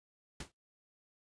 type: noise with exponential decay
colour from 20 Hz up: pink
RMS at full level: -38 dBFS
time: 0.4-0.52 s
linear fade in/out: 5 ms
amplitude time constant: 25 ms
effects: noise-tail reverb RT60 0.2 s tail -26 dB re dry + resampled to 22050 Hz